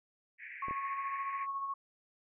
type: band-pass noise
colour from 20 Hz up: white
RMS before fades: -47 dBFS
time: 0.38-1.47 s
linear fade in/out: 50 ms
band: 1700 to 2400 Hz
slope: 96 dB/octave
type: tone with tremolo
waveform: sine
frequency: 1100 Hz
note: C#6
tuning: 14 cents flat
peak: -33 dBFS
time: 0.62-1.74 s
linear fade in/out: 5 ms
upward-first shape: sine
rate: 14 Hz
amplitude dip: 40%
type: clicks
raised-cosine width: 2 ms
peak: -31 dBFS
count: 2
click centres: 0.684 / 0.71 s
effects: none